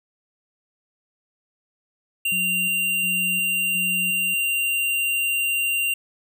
square tone, 2774 Hz, F7, 12 cents flat, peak -21 dBFS, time 2.25-5.94 s, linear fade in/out 5 ms
sine tone with tremolo, 179.8 Hz, F#3, 49 cents flat, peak -31 dBFS, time 2.32-4.34 s, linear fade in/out 0 ms, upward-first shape square, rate 1.4 Hz, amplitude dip 50%
effects none

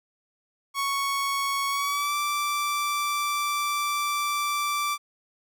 sawtooth tone with pitch glide, 1109 to 1169.5 Hz, C#6 to D6, 0 to -8 cents, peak -21 dBFS, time 0.74-4.98 s, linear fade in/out 50 ms, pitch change +92 cents, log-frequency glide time 1.69-2.15 s, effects none

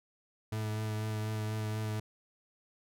40% pulse tone with vibrato, 108.1 Hz, A2, 30 cents flat, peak -32 dBFS, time 0.52-2 s, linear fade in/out 5 ms, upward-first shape triangle, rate 4.1 Hz, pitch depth 19 cents each way, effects none

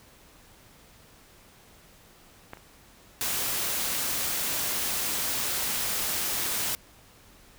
clicks, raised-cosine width 0.5 ms, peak -23 / -33 dBFS, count 2, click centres 2.534 / 2.572 s
white noise, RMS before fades -29 dBFS, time 3.21-6.75 s, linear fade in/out 0 ms
effects pink hiss -55 dBFS RMS until 7.58 s

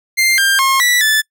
sawtooth tone with pitch steps, 2098 / 1593 / 1074 / 1959 / 1746 Hz, C7 / G6 / C6 / B6 / A6, +4 / +27 / +45 / -15 / -14 cents, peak -7 dBFS, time 0.17-1.22 s, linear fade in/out 20 ms, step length 210 ms, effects noise-tail reverb RT60 0.1 s tail -24 dB re dry

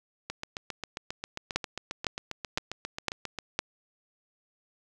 two click trains, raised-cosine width 0.2 ms, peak -9 / -17 dBFS, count 5 / 24, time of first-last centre 1.56-3.59 / 0.3-3.387 s, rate 1.97 / 7.45 Hz, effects none

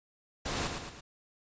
pink noise with echo, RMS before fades -34 dBFS, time 0.45-0.68 s, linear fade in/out 10 ms, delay 110 ms, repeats 3, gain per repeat -5 dB, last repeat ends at 1.01 s, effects resampled to 16000 Hz

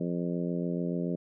harmonic tone, 87 Hz, F2, 6 cents flat, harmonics 2 / 3 / 4 / 5 / 6 / 7, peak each -31 / -35 / -37 / -39 / -41 / -42 dBFS, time 0-1.16 s, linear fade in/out 10 ms, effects none

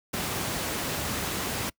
pink noise, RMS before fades -30 dBFS, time 0.13-1.7 s, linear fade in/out 10 ms, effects noise-tail reverb RT60 0.1 s tail -24 dB re dry + high-pass 80 Hz 12 dB/octave

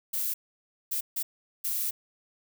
violet noise bursts at uneven times, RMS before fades -30 dBFS, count 4, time 0.13-0.34 / 0.91-1.01 / 1.16-1.23 / 1.64-1.91 s, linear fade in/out 10 ms, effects none

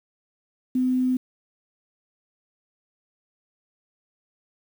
sine tone, 254.9 Hz, C4, 45 cents flat, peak -19 dBFS, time 0.75-1.17 s, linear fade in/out 5 ms, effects 8-bit

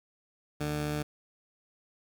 15% pulse tone pair together, 74.6 / 149.2 Hz, D2 / D3, +28 / +28 cents, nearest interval octave, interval 1200 cents, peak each -33 / -26 dBFS, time 0.6-1.03 s, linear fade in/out 10 ms, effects none

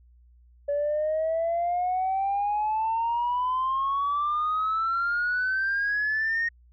sine exponential sweep, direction up, 570 to 1864.7 Hz, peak -22 dBFS, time 0.68-6.49 s, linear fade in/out 10 ms, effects tanh soft clip ceiling -20 dBFS + added 60 Hz sine -53 dBFS peak until 6.72 s

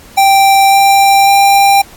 square tone with pitch steps, 784 / 789 / 794 Hz, G5 / G5 / G5, 0 / +11 / +22 cents, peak -5 dBFS, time 0.17-1.82 s, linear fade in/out 10 ms, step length 550 ms, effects pink hiss -38 dBFS RMS until 1.96 s + AAC 64 kbps

